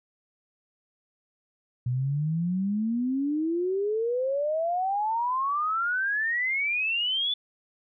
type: exponential sweep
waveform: sine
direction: up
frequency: 120.6 to 3500 Hz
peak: -24 dBFS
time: 1.86-7.34 s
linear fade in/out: 5 ms
effects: none